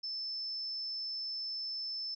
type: tone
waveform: sine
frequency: 5274 Hz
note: E8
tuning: in tune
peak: -36 dBFS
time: 0.03-2.15 s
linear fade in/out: 10 ms
effects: none